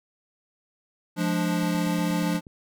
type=chord; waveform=square; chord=D diminished; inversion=first; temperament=equal with one note detuned; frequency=174.61 / 209.7 / 293.7 Hz; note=F3 / Ab3 / D4; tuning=0 / +17 / 0 cents; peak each=-26 / -31 / -29 dBFS; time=1.16-2.41 s; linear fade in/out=50 ms
type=click train; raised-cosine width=3 ms; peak=-33 dBFS; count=8; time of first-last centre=1.63-2.468 s; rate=8.35 Hz
effects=none